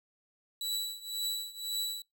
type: tone with tremolo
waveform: sawtooth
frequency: 3939 Hz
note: B7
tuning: 5 cents flat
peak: -27 dBFS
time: 0.61-2.02 s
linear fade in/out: 2 ms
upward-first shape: triangle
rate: 1.9 Hz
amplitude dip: 90%
effects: noise-tail reverb RT60 0.2 s tail -26 dB re dry